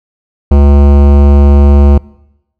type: tone with hard clipping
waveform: sine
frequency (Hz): 71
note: C#2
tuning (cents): +42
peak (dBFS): -4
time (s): 0.51-1.98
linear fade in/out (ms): 5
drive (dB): 18
effects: noise-tail reverb RT60 0.9 s tail -23 dB re dry